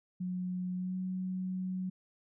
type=tone with pitch glide; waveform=sine; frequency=181.9 to 185.4 Hz; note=F#3 to F#3; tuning=-29 to +4 cents; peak=-33 dBFS; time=0.2-1.9 s; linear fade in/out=10 ms; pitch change=+33 cents; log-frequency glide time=0.76-0.96 s; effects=none